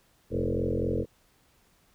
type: tone with frequency modulation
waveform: sine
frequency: 277.2 Hz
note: C#4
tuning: in tune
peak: -25 dBFS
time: 0.3-1.06 s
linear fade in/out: 50 ms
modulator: 44.1 Hz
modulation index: 5.4
effects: pink hiss -65 dBFS RMS until 1.94 s